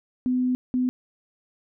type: tone bursts at uneven times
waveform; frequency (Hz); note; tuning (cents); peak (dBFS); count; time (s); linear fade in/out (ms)
sine; 252.2; B3; +36; -20; 2; 0.26-0.55 / 0.74-0.89; 0
effects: none